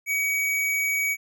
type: tone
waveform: square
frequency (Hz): 2263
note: C#7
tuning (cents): +35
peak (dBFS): -23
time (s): 0.06-1.17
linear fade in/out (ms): 50
effects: none